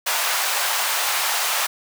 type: high-pass noise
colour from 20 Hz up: pink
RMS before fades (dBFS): -22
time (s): 0.06-1.67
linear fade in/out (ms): 10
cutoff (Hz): 730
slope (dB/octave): 24
effects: none